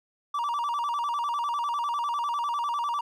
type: tone with vibrato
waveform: triangle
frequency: 1046.5 Hz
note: C6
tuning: in tune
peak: -24 dBFS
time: 0.34-3.01 s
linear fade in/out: 5 ms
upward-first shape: square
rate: 10 Hz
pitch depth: 180 cents each way
effects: none